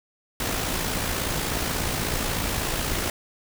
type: noise with amplitude modulation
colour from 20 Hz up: pink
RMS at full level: -25 dBFS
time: 0.4-3.1 s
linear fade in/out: 2 ms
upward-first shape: sine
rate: 56.5 Hz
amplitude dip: 40%
effects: none